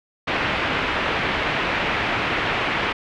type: low-pass noise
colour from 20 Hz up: white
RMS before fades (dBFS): -23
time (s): 0.27-2.93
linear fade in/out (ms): 10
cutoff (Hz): 2700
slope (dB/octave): 24
effects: none